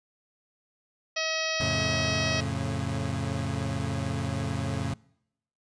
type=harmonic tone; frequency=639 Hz; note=D#5; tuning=46 cents sharp; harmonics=1 / 2 / 3 / 4 / 5 / 6 / 7 / 8 / 9; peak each=-33 / -38 / -34 / -33 / -37 / -39 / -37 / -36 / -37 dBFS; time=1.16-2.41 s; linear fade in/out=10 ms
type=chord; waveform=30% pulse; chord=F augmented; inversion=none; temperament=equal with one note detuned; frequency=87.31 / 110 / 136.76 Hz; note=F2 / A2 / C#3; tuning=0 / 0 / -23 cents; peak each=-31 / -30 / -29 dBFS; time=1.6-4.94 s; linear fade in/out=5 ms
effects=noise-tail reverb RT60 0.8 s tail -25 dB re dry + resampled to 22050 Hz